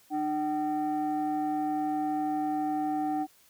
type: tone pair together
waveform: sine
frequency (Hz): 302 / 761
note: D4 / F#5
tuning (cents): +48 / +48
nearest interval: octave + major third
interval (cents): 1600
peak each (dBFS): -28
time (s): 0.1-3.27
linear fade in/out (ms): 50
effects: tanh soft clip ceiling -23 dBFS + white hiss -61 dBFS RMS until 3.49 s